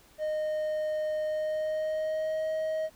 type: tone with pitch glide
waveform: triangle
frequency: 616 to 630 Hz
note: D#5 to D#5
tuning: -17 to +21 cents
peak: -26 dBFS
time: 0.18-2.9 s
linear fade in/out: 50 ms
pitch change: +38 cents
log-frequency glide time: 1.25-2.46 s
effects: pink hiss -59 dBFS RMS until 2.95 s